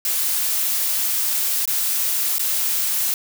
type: noise with dropouts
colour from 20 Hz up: blue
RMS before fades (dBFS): -21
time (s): 0.05-3.14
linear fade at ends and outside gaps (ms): 1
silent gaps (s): 1.655-1.676 / 2.383-2.394
effects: none